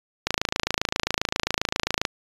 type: click train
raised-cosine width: 0.2 ms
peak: -4 dBFS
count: 50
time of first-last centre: 0.27-2.052 s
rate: 27.5 Hz
effects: resampled to 24000 Hz